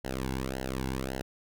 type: tone with flanger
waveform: sawtooth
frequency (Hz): 65.41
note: C2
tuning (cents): 0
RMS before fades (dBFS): -34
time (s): 0.04-1.22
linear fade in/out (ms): 10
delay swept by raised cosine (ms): 0.83 to 1.64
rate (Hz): 1.8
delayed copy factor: -0.95
effects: none